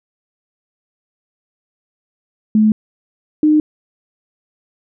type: tone pair in turn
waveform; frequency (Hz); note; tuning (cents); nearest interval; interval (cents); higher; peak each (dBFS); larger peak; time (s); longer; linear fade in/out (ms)
sine; 215.5 / 305; A3 / D#4; -36 / -34; tritone; 602; second; -8; neither; 2.55-2.72 / 3.43-3.6; neither; 2
effects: none